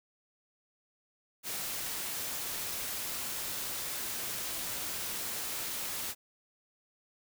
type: noise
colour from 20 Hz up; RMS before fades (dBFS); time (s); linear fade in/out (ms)
white; -37; 1.43-6.15; 50
effects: none